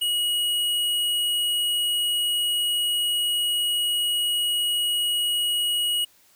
square tone, 2903 Hz, F#7, 34 cents flat, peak -22 dBFS, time 0.01-6.05 s, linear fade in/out 10 ms, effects white hiss -58 dBFS RMS until 6.35 s

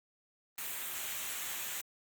white noise with comb filter, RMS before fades -39 dBFS, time 0.58-1.81 s, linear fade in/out 2 ms, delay 0.2 ms, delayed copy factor -0.55, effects Opus 32 kbps

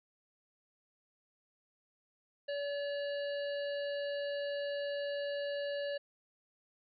harmonic tone with a mistuned harmonic, 571 Hz, D5, 49 cents flat, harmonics 1 / 3 / 5 / 7 / 8, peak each -35 / -45 / -49 / -52 / -53 dBFS, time 2.48-5.98 s, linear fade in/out 10 ms, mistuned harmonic 8, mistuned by -28 cents, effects none

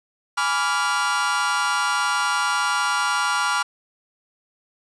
40% pulse chord, G# diminished seventh, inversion none, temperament equal with one note detuned, 830.6 / 987.8 / 1158.5 / 1396.9 Hz, G#5 / B5 / D6 / F6, 0 / 0 / -24 / 0 cents, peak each -28 / -25 / -25 / -22 dBFS, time 0.37-3.63 s, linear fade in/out 10 ms, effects resampled to 22050 Hz + 8-bit

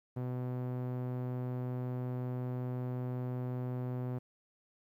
sawtooth tone with low-pass filter, 125.4 Hz, B2, 27 cents sharp, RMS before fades -37 dBFS, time 0.16-4.19 s, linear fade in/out 10 ms, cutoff 890 Hz, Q 0.51, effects 12-bit

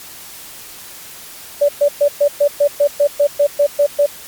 sine tone bursts, 577 Hz, D5, 31 cents flat, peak -8 dBFS, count 13, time 1.61-4.064 s, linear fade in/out 10 ms, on 78 ms, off 120 ms, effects white hiss -35 dBFS RMS until 4.27 s + MP3 96 kbps

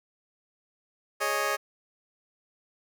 15% pulse chord, Ab suspended fourth, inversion none, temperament just, 415.3 / 553.7 / 623 Hz, Ab4 / Db5 / Eb5, 0 / -2 / +2 cents, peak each -26 / -24 / -25 dBFS, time 1.2-1.57 s, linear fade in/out 20 ms, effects none

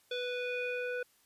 square tone with low-pass filter sweep, 493.9 Hz, B4, in tune, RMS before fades -36 dBFS, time 0.11-1.03 s, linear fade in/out 5 ms, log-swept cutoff 3500 to 1900 Hz, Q 4.3, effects white hiss -68 dBFS RMS until 1.25 s + resampled to 32000 Hz

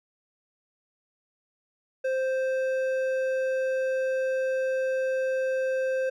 sine tone with hard clipping, 523.3 Hz, C5, in tune, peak -26 dBFS, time 2.04-6.1 s, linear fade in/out 10 ms, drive 8 dB, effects none

